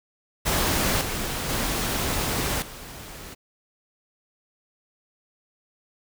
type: noise with level steps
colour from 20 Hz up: pink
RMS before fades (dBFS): -23 / -29 / -26 / -40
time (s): 0.45-3.35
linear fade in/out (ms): 20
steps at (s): 1.01 / 1.49 / 2.62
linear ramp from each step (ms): 2
effects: none